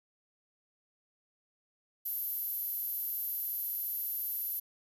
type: tone with high-pass filter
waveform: 5% pulse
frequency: 440.1 Hz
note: A4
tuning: in tune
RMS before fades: -36 dBFS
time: 2.05-4.6 s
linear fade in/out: 10 ms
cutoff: 12000 Hz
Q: 8.6
effects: none